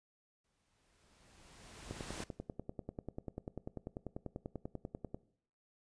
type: noise with exponential growth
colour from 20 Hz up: pink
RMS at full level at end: -43 dBFS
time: 0.44-2.24 s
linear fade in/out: 5 ms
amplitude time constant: 390 ms
type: click train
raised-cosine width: 2 ms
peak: -28 dBFS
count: 34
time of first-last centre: 1.91-5.145 s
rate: 10.2 Hz
effects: noise-tail reverb RT60 0.6 s tail -19 dB re dry + resampled to 22050 Hz